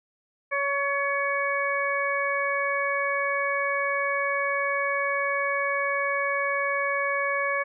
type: harmonic tone with a mistuned harmonic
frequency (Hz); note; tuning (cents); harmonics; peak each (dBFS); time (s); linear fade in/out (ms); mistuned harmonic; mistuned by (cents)
560; C#5; +18; 1 / 2 / 3 / 4; -29 / -29 / -29 / -29; 0.51-7.64; 20; 3; +22
effects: none